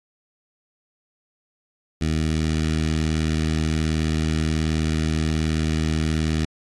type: tone with notch filter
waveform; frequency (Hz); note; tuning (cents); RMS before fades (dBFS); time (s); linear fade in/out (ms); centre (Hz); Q
15% pulse; 78.7; D#2; +20; -22; 2.01-6.45; 5; 900; 0.68
effects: low-pass 8000 Hz 12 dB/octave + AAC 32 kbps

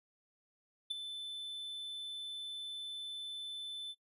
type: tone with ADSR envelope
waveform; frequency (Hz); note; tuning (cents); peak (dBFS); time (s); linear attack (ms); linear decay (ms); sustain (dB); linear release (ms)
triangle; 3520; A7; 0; -30; 0.9-3.95; 11; 15; -9; 46
effects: noise-tail reverb RT60 0.1 s tail -22 dB re dry + resampled to 32000 Hz

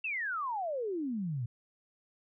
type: exponential sweep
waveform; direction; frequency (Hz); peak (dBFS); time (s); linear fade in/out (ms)
sine; down; 2743 to 112.3; -32; 0.04-1.46; 5
effects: none

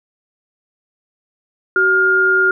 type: tone pair together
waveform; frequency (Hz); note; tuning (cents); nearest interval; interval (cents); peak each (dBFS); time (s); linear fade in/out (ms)
sine; 377.6 / 1413; F#4 / F6; +35 / +20; octave + major seventh; 2285; -18 / -11; 1.76-2.51; 2
effects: none

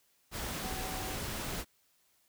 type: tone in noise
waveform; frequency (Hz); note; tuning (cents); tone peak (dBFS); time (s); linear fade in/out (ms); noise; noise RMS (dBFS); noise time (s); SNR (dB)
sine; 753; F#5; +30; -44; 0.59-1.18; 50; pink; -38; 0.31-1.65; -9
effects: white hiss -71 dBFS RMS until 2.28 s

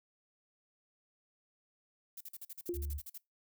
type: noise bursts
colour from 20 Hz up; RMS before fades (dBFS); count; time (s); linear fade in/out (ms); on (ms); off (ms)
violet; -46; 13; 2.17-3.179; 5; 37; 44
type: tone with exponential decay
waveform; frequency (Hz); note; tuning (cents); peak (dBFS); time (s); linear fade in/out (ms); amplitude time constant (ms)
sine; 349.2; F4; 0; -30; 2.69-2.94; 2; 53
type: tone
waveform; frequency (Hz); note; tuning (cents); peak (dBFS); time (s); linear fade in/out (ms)
sine; 72.5; D2; -22; -36; 2.73-3.01; 50
effects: noise-tail reverb RT60 0.2 s tail -23 dB re dry

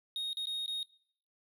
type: tone with dropouts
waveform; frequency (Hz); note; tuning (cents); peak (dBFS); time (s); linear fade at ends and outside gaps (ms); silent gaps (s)
triangle; 3729; A#7; 0; -32; 0.16-0.83; 1; 0.331-0.37 / 0.456-0.47 / 0.661-0.679
effects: noise-tail reverb RT60 0.7 s tail -23 dB re dry

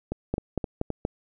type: two click trains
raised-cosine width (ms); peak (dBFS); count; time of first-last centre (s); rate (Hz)
2; -15 / -12; 4 / 4; 0.12-0.903 / 0.34-1.051; 3.83 / 4.22
effects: none

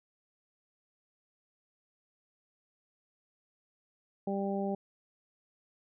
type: harmonic tone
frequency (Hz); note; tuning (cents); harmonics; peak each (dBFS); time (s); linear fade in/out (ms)
197.4; G3; +12; 1 / 2 / 3 / 4; -33 / -36 / -38 / -39; 4.27-4.75; 5
effects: none

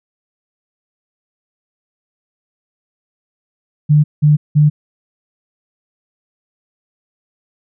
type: tone bursts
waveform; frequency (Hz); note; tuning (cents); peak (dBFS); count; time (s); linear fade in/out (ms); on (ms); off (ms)
sine; 149.4; D3; +30; -6; 3; 3.89-4.7; 20; 150; 180
effects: none

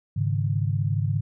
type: chord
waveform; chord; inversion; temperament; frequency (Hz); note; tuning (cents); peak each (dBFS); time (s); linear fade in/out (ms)
sine; Ab suspended fourth; none; equal; 103.83 / 138.59 / 155.56; Ab2 / Db3 / Eb3; 0 / 0 / 0; -24 / -26 / -29; 0.16-1.21; 10
effects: none

